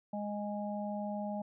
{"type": "harmonic tone", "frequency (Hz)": 206.7, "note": "G#3", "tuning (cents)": -8, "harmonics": [1, 3, 4], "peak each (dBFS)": [-37, -40, -42], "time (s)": [0.13, 1.42], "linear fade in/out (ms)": 5, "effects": []}